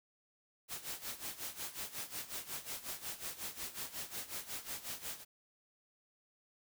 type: noise with tremolo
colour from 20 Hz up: white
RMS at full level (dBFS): -41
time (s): 0.68-5.25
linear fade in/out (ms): 50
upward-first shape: sine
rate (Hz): 5.5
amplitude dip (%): 80
effects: none